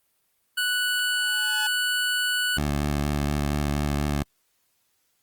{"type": "tone", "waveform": "25% pulse", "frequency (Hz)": 1480, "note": "F#6", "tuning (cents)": 0, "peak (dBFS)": -19, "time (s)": [0.57, 2.58], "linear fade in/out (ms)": 10}
{"type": "tone with exponential growth", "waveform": "sawtooth", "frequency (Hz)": 854, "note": "G#5", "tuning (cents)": 48, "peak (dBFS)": -25, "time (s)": [0.88, 1.67], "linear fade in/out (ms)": 5, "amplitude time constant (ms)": 170}
{"type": "tone with vibrato", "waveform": "15% pulse", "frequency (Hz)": 72.8, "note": "D2", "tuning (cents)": -15, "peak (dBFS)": -17, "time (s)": [2.57, 4.23], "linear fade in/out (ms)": 5, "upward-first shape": "sine", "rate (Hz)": 4.2, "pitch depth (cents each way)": 25}
{"effects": ["white hiss -70 dBFS RMS until 5.22 s", "Opus 32 kbps"]}